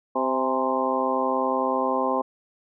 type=harmonic tone with a mistuned harmonic; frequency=130.5 Hz; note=C3; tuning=4 cents flat; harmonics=2 / 3 / 4 / 5 / 6 / 7 / 8; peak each=-29 / -31 / -27 / -31 / -29 / -31 / -27 dBFS; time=0.15-2.22 s; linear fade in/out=10 ms; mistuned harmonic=6; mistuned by=+69 cents; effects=none